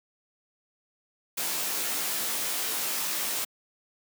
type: noise with comb filter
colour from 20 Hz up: white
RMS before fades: -30 dBFS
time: 1.37-3.45 s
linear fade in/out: 10 ms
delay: 18 ms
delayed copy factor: +1
effects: high-pass 200 Hz 12 dB/octave